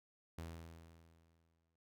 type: tone with exponential decay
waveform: sawtooth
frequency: 82.6 Hz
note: E2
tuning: 4 cents sharp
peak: -40 dBFS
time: 0.38-1.76 s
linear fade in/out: 5 ms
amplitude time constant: 300 ms
effects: none